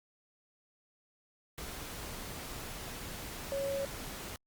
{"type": "tone in noise", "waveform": "sine", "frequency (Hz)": 552, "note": "C#5", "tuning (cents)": -7, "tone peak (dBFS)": -32, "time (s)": [3.52, 3.85], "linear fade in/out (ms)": 0, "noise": "pink", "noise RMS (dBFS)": -43, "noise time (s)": [1.58, 4.36], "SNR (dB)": 8, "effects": ["Opus 48 kbps"]}